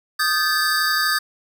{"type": "tone cluster", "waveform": "square", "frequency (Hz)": [1234, 1563, 1728, 4657], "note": ["D#6", "G6", "A6", "D8"], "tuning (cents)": [-15, -6, -32, -15], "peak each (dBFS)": -24, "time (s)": [0.19, 1.19], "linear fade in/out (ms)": 10, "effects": []}